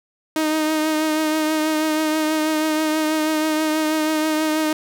sawtooth tone with vibrato, 311.1 Hz, D#4, in tune, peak -14 dBFS, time 0.36-4.73 s, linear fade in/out 2 ms, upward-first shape triangle, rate 6.2 Hz, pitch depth 29 cents each way, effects none

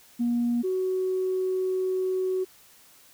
sine tone pair in turn, 238.7 / 373.3 Hz, A#3 / F#4, +41 / +15 cents, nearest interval minor sixth, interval 774 cents, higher second, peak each -21 / -23 dBFS, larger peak first, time 0.19-0.63 / 0.63-2.45 s, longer second, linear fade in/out 20 ms, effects tanh soft clip ceiling -18 dBFS + white hiss -55 dBFS RMS until 3.13 s

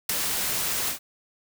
white noise with ADSR envelope, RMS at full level -22 dBFS, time 0.09-0.99 s, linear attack 5 ms, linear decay 10 ms, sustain -5 dB, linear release 100 ms, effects none

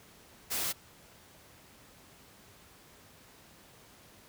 white noise, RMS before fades -33 dBFS, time 0.5-0.73 s, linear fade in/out 20 ms, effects pink hiss -57 dBFS RMS until 4.28 s + high-pass 60 Hz 12 dB/octave

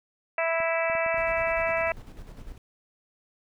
harmonic tone, 329.5 Hz, E4, 1 cent flat, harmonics 2 / 3 / 4 / 5 / 6 / 7 / 8, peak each -26 / -34 / -34 / -36 / -32 / -33 / -34 dBFS, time 0.38-1.92 s, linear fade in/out 2 ms
clicks, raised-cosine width 3 ms, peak -32 dBFS, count 6, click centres 0.603 / 0.899 / 0.952 / 1.063 / 1.144 / 1.693 s
brown noise with tremolo, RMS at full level -41 dBFS, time 1.17-2.58 s, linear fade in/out 2 ms, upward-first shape square, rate 10 Hz, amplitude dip 50%
effects none

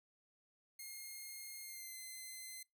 5% pulse tone with pitch glide, 2134 to 2058 Hz, C7 to C7, +34 to -29 cents, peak -38 dBFS, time 0.79-2.63 s, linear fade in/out 5 ms, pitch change -63 cents, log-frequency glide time 1.63-1.96 s, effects noise-tail reverb RT60 0.2 s tail -24 dB re dry

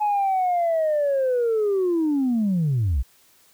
sine linear sweep, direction down, 849 to 55 Hz, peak -17 dBFS, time 0-3.03 s, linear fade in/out 20 ms, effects tanh soft clip ceiling -16 dBFS + white hiss -57 dBFS RMS until 3.53 s

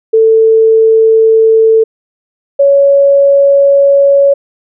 sine tone pair in turn, 445.1 / 559 Hz, A4 / C#5, +20 / +14 cents, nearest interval major third, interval 394 cents, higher second, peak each -3 dBFS, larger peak neither, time 0.13-1.84 / 2.59-4.34 s, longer second, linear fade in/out 10 ms, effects none

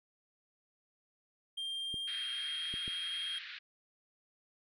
triangle tone with pitch glide, 3189 to 3237 Hz, G7 to G#7, +29 to -45 cents, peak -35 dBFS, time 1.57-3.39 s, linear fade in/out 10 ms, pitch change +26 cents, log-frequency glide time 1.81-2.71 s
clicks, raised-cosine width 3 ms, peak -33 dBFS, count 3, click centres 1.942 / 2.74 / 2.879 s
pink band-pass noise, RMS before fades -47 dBFS, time 2.07-3.59 s, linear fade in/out 10 ms, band 1500 to 4200 Hz, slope 48 dB/octave
effects none

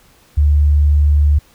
sine tone, 73.42 Hz, D2, in tune, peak -8 dBFS, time 0.37-1.39 s, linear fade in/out 10 ms, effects pink hiss -50 dBFS RMS until 1.54 s

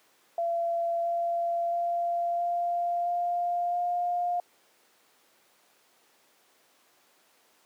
sine tone with pitch steps, 680 / 685.1 / 690.3 / 695.5 / 700.7 / 706 Hz, F5 / F5 / F5 / F5 / F5 / F5, -46 / -33 / -20 / -7 / +6 / +19 cents, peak -25 dBFS, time 0.38-4.4 s, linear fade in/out 2 ms, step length 670 ms, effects pink hiss -63 dBFS RMS until 7.65 s + high-pass 400 Hz 12 dB/octave

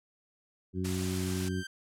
harmonic tone, 92.5 Hz, F#2, in tune, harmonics 1 / 2 / 3 / 4, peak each -34 / -34 / -38 / -38 dBFS, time 0.73-1.64 s, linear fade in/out 50 ms
sawtooth tone with exponential growth, 1568 Hz, G6, in tune, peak -35 dBFS, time 0.75-1.67 s, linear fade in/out 5 ms, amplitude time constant 200 ms
white noise, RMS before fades -39 dBFS, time 0.84-1.49 s, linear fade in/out 10 ms
effects low-pass 10000 Hz 12 dB/octave

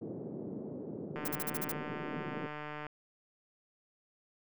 white band-pass noise, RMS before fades -42 dBFS, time 0.01-2.47 s, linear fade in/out 10 ms, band 140 to 420 Hz, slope 24 dB/octave
click train, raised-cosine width 0.5 ms, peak -27 dBFS, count 257, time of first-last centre 1.16-2.867 s, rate 150 Hz
violet noise bursts, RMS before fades -36 dBFS, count 7, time 1.25-1.719 s, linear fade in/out 5 ms, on 31 ms, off 42 ms
effects none

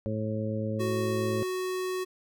harmonic tone, 108.6 Hz, A2, 22 cents flat, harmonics 1 / 2 / 3 / 4 / 5, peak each -32 / -33 / -39 / -39 / -35 dBFS, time 0.06-1.43 s, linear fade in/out 0 ms
square tone, 370 Hz, F#4, in tune, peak -30 dBFS, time 0.79-2.05 s, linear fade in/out 20 ms
effects none

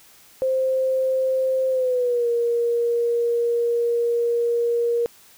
sine tone with pitch glide, 523.3 to 471.6 Hz, C5 to A#4, 0 to +20 cents, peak -18 dBFS, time 0.42-5.06 s, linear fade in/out 0 ms, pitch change -180 cents, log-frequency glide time 1.7-2.28 s, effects white hiss -51 dBFS RMS until 5.37 s

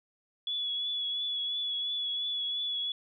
sine tone with vibrato, 3401 Hz, G#7, 40 cents sharp, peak -30 dBFS, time 0.47-2.92 s, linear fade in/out 2 ms, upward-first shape triangle, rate 2.9 Hz, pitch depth 28 cents each way, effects none

